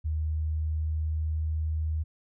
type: tone with pitch glide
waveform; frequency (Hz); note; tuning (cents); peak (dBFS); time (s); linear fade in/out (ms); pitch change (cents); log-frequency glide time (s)
sine; 77.78 to 78.41; D#2 to D#2; 0 to +14; -26; 0.04-2.04; 20; +14; 0.16-1.62
effects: none